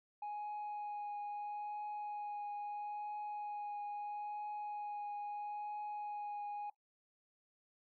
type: tone with vibrato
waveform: sine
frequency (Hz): 830.6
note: G#5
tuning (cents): 0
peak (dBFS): -38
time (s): 0.22-6.7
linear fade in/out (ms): 5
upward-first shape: triangle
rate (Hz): 0.76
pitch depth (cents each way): 13
effects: noise-tail reverb RT60 0.1 s tail -18 dB re dry + tanh soft clip ceiling -39 dBFS